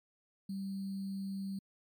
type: tone with sample-and-hold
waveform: sine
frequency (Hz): 194.6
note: G3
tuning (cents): -12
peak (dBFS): -36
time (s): 0.49-1.59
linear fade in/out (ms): 5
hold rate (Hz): 4410
effects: MP3 96 kbps